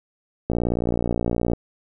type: click train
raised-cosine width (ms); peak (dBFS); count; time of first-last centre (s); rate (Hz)
2; -9; 62; 0.5-1.534; 59
effects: none